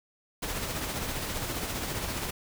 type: noise with tremolo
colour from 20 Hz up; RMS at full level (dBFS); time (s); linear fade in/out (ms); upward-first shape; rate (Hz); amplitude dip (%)
pink; -32; 0.42-2.31; 10; sine; 15; 35
effects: none